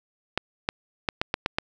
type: clicks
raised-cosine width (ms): 0.3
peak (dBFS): -7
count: 7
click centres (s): 0.376 / 0.689 / 1.088 / 1.215 / 1.341 / 1.461 / 1.585
effects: none